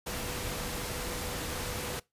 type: tone in noise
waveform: sine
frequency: 493.9 Hz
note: B4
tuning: in tune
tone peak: -44 dBFS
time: 0.06-2 s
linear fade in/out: 10 ms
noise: pink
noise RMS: -36 dBFS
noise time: 0.06-2 s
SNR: -11 dB
effects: noise-tail reverb RT60 0.2 s tail -22 dB re dry + resampled to 32000 Hz